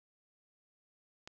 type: click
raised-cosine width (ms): 0.2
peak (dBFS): -29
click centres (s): 1.275
effects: none